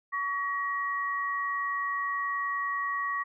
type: tone pair together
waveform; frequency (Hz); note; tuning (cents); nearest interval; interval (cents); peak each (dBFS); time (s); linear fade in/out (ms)
sine; 1129.7 / 1900; C#6 / A#6; +32 / +33; major sixth; 901; -30 / -32; 0.12-3.24; 20
effects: none